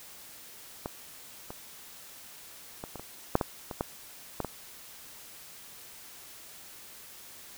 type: clicks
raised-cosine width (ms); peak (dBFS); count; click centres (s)
1; -19 / -25 / -23 / -25 / -27 / -7 / -13 / -22 / -14 / -16 / -19; 11; 0.859 / 1.505 / 2.839 / 2.957 / 2.996 / 3.354 / 3.412 / 3.712 / 3.809 / 4.403 / 4.447
effects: white hiss -49 dBFS RMS until 7.57 s